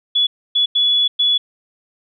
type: tone bursts at uneven times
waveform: sine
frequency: 3410 Hz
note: G#7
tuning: 45 cents sharp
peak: -12 dBFS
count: 4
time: 0.15-0.27 / 0.55-0.66 / 0.75-1.08 / 1.19-1.38 s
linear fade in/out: 10 ms
effects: none